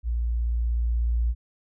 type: tone with level ramp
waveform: sine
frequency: 58.27 Hz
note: A#1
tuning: in tune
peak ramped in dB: -23 to -20 dBFS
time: 0.03-1.35 s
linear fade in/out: 50 ms
effects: none